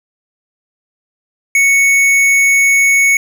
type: tone with hard clipping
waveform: sine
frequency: 2217 Hz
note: C#7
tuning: in tune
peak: -9 dBFS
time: 1.55-3.17 s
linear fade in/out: 2 ms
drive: 12 dB
effects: none